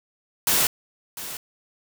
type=noise with echo; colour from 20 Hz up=white; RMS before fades=-20 dBFS; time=0.47-0.67 s; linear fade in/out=2 ms; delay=700 ms; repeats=1; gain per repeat=-14 dB; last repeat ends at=1.37 s; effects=none